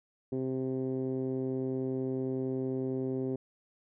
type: tone with low-pass filter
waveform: 10% pulse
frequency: 130.81 Hz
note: C3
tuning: in tune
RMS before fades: -33 dBFS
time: 0.32-3.36 s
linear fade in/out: 5 ms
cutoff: 350 Hz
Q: 2.6
effects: none